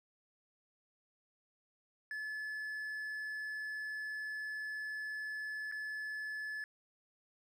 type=tone with dropouts; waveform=triangle; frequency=1723 Hz; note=A6; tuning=37 cents flat; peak=-37 dBFS; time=2.11-6.64 s; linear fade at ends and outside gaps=1 ms; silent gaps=5.715-5.722 s; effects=none